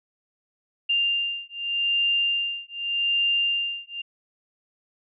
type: beating tone pair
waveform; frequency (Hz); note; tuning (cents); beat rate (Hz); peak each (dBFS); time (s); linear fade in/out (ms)
sine; 2794 / 2794.84; F7 / F7; 0 / +1; 0.84; -25; 0.89-4.02; 10
effects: none